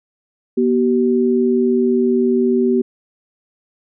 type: tone pair together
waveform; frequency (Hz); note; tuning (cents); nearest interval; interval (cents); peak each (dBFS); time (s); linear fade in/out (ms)
sine; 241.8 / 382.3; B3 / G4; -36 / -43; minor sixth; 793; -15; 0.57-2.82; 10
effects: none